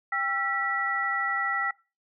sine tone cluster, 794 / 1344 / 1947 Hz, G5 / E6 / B6, +22 / +33 / -25 cents, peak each -33 / -29 / -28 dBFS, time 0.12-1.71 s, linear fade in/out 5 ms, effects noise-tail reverb RT60 0.3 s tail -23 dB re dry

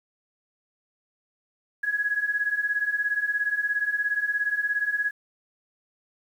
sine beating tone pair, 1661.2 / 1678.2 Hz, G#6 / G#6, 0 / +18 cents, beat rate 17 Hz, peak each -28 / -25 dBFS, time 1.83-5.11 s, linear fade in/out 10 ms, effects 9-bit

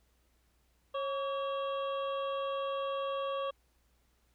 harmonic tone with a mistuned harmonic, 546 Hz, C#5, 26 cents flat, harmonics 1 / 2 / 3 / 5 / 6 / 7, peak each -34 / -37 / -53 / -50 / -47 / -59 dBFS, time 0.94-3.51 s, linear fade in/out 10 ms, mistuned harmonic 2, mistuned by +67 cents, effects added 60 Hz sine -70 dBFS peak until 4.34 s + pink hiss -74 dBFS RMS until 4.34 s

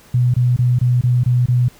sine tone bursts, 123.5 Hz, B2, in tune, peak -11 dBFS, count 7, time 0.14-1.684 s, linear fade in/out 5 ms, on 200 ms, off 24 ms, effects pink hiss -47 dBFS RMS until 1.79 s

